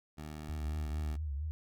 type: tone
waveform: 15% pulse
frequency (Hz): 76.3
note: D#2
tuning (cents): -33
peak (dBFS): -36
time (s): 0.17-1.17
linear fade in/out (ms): 20
type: tone with vibrato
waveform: sine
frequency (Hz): 73.42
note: D2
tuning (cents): 0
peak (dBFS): -34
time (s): 0.49-1.51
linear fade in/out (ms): 0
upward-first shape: triangle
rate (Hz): 4.4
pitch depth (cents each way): 140
effects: none